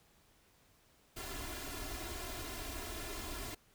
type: noise with comb filter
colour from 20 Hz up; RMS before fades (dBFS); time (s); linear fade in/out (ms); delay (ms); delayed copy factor
pink; -43; 1.16-3.55; 10; 2.9; +0.8
effects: pink hiss -68 dBFS RMS until 3.74 s